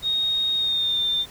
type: tone with pitch glide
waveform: sine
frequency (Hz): 3729 to 3594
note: A#7 to A7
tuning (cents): 0 to +36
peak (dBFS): -20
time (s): 0.02-1.26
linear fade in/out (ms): 50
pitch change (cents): -64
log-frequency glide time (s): 0.56-1.02
effects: pink hiss -45 dBFS RMS until 1.3 s